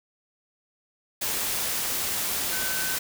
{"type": "tone in noise", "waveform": "sine", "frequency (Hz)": 1523, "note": "F#6", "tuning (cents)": 50, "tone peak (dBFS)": -33, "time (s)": [2.52, 2.96], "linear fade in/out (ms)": 10, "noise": "white", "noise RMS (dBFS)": -28, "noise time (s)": [1.21, 2.99], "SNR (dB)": -8, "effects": []}